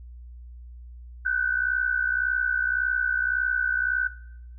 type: tone pair together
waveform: sine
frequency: 1480 / 1541.8 Hz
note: F#6 / G6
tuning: 0 / -29 cents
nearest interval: minor second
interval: 71 cents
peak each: -25 dBFS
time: 1.25-4.08 s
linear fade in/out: 10 ms
effects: noise-tail reverb RT60 0.8 s tail -18 dB re dry + added 60 Hz sine -40 dBFS peak until 4.58 s